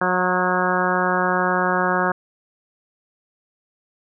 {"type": "harmonic tone with a mistuned harmonic", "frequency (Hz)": 181.8, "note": "F#3", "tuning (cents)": -30, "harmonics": [1, 2, 3, 4, 5, 6, 7, 8, 9], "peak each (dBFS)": [-26, -26, -26, -26, -26, -26, -26, -26, -26], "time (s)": [0.01, 2.12], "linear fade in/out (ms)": 5, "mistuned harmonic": 5, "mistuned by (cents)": 22, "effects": []}